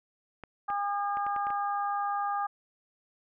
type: clicks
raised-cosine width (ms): 0.5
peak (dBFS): -27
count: 7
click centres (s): 0.437 / 0.702 / 1.171 / 1.266 / 1.363 / 1.469 / 1.504
type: harmonic tone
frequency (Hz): 405.2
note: G#4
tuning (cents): -43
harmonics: 2 / 3 / 4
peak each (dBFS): -30 / -32 / -42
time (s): 0.68-2.47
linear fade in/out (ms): 10
effects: none